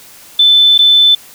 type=tone with dropouts; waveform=sine; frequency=3520 Hz; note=A7; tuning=in tune; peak=-4 dBFS; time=0.39-1.15 s; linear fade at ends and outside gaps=5 ms; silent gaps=0.779-0.789 s; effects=white hiss -38 dBFS RMS until 1.34 s